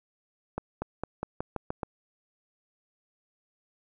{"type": "accelerating click train", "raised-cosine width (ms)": 1, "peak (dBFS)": -17, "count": 8, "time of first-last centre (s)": [0.58, 1.832], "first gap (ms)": 240, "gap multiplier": 0.9, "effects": []}